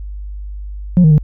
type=tone with pitch steps; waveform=sine; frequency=178.6 / 156.2 / 151.1 Hz; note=F3 / D#3 / D3; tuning=+39 / +7 / +50 cents; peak=-3 dBFS; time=0.97-1.18 s; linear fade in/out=0 ms; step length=70 ms; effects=tanh soft clip ceiling -3 dBFS + added 50 Hz sine -24 dBFS peak until 1.23 s